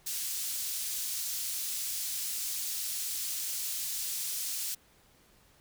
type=high-pass noise; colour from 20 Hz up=pink; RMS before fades=-35 dBFS; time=0.06-4.75 s; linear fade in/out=10 ms; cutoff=5500 Hz; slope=12 dB/octave; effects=pink hiss -63 dBFS RMS until 5.6 s